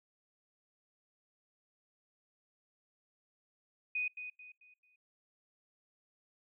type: tone with echo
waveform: sine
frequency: 2489 Hz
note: D#7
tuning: in tune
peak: -32 dBFS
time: 3.95-4.08 s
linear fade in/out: 5 ms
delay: 220 ms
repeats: 4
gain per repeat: -9 dB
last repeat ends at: 4.96 s
effects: noise-tail reverb RT60 0.2 s tail -26 dB re dry